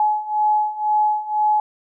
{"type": "beating tone pair", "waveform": "sine", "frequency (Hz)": [847, 849], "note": ["G#5", "G#5"], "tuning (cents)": [34, 38], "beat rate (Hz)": 2, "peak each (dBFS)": [-21, -18], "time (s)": [0, 1.6], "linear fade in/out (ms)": 2, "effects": []}